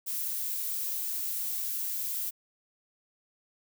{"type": "noise", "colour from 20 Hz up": "violet", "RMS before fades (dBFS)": -33, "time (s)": [0.06, 2.31], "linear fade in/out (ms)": 20, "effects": []}